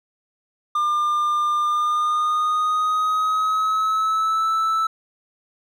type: tone with pitch glide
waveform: triangle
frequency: 1200 to 1316.2 Hz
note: D6 to E6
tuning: +37 to -3 cents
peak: -16 dBFS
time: 0.75-4.87 s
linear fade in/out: 5 ms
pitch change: +160 cents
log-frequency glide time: 1.62-4.48 s
effects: none